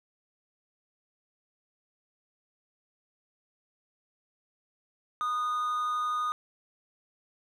triangle tone with amplitude modulation, 1232 Hz, D#6, 17 cents flat, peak -24 dBFS, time 5.21-6.32 s, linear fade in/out 0 ms, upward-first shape sine, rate 248 Hz, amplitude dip 35%, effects none

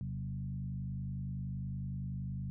sine tone with frequency modulation, 130 Hz, C3, 11 cents flat, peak -36 dBFS, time 0.01-2.5 s, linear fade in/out 0 ms, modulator 50.7 Hz, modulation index 1.1, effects none

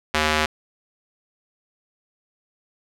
square tone with band-pass filter, 77.1 Hz, D#2, 15 cents flat, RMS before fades -21 dBFS, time 0.14-0.46 s, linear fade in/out 5 ms, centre 2300 Hz, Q 0.68, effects none

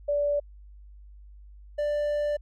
sine / triangle tone pair in turn, 580 / 589.5 Hz, D5 / D5, -22 / +6 cents, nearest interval unison, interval 28 cents, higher second, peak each -22 dBFS, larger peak neither, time 0.08-0.4 / 1.78-2.37 s, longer second, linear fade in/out 10 ms, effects added 50 Hz sine -45 dBFS peak until 2.41 s + MP3 96 kbps

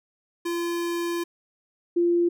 square / sine tone pair in turn, 342.8 / 345.6 Hz, F4 / F4, -32 / -18 cents, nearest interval unison, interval 14 cents, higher second, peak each -26 / -18 dBFS, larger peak second, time 0.45-1.24 / 1.96-2.29 s, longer first, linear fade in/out 10 ms, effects none

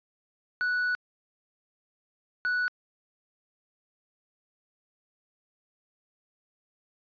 triangle tone pair in turn, 1477 / 1477 Hz, F#6 / F#6, -3 / -3 cents, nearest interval unison, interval 0 cents, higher neither, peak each -23 dBFS, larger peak neither, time 0.61-0.95 / 2.45-2.68 s, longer first, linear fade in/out 0 ms, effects resampled to 11025 Hz

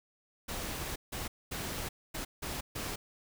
pink noise bursts at uneven times, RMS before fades -38 dBFS, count 6, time 0.48-0.96 / 1.12-1.28 / 1.51-1.89 / 2.14-2.25 / 2.42-2.61 / 2.75-2.96 s, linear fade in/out 10 ms, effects none

